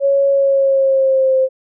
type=tone with pitch glide; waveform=sine; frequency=554.4 to 524.5 Hz; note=C#5 to C5; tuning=0 to +4 cents; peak=-10 dBFS; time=0-1.49 s; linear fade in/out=50 ms; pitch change=-96 cents; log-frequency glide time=0.3-1.38 s; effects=none